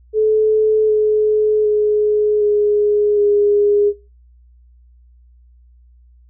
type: tone with pitch steps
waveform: sine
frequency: 432.6 / 427.1 / 421.7 / 416.4 / 411.2 Hz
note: A4 / G#4 / G#4 / G#4 / G#4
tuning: -29 / +48 / +26 / +5 / -17 cents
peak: -11 dBFS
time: 0.13-3.93 s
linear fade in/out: 50 ms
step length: 760 ms
effects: noise-tail reverb RT60 0.3 s tail -19 dB re dry + added 60 Hz sine -45 dBFS peak until 6.29 s